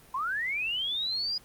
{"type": "linear sweep", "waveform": "sine", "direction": "up", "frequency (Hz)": [987.8, 4947], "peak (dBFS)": -28, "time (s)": [0.14, 1.38], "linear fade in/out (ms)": 5, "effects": ["pink hiss -55 dBFS RMS until 1.44 s", "Opus 24 kbps"]}